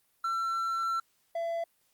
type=tone pair in turn; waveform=triangle; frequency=1348 / 671.9 Hz; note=E6 / E5; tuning=+38 / +33 cents; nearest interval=octave; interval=1205 cents; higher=first; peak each=-26 / -28 dBFS; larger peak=first; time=0.24-1 / 1.35-1.64 s; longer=first; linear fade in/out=5 ms; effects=white hiss -71 dBFS RMS until 1.93 s + Opus 32 kbps